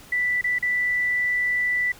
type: tone with dropouts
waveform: sine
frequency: 1975.5 Hz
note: B6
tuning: in tune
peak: -20 dBFS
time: 0.12-1.92 s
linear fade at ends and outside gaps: 5 ms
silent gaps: 0.413-0.441 / 0.586-0.625 s
effects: pink hiss -47 dBFS RMS until 1.99 s